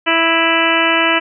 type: harmonic tone with a mistuned harmonic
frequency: 329.6 Hz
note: E4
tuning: in tune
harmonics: 1 / 2 / 3 / 4 / 5 / 6 / 7 / 8 / 9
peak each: -20 / -20 / -20 / -20 / -20 / -20 / -20 / -20 / -20 dBFS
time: 0.06-1.2 s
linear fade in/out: 20 ms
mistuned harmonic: 7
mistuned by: +35 cents
effects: none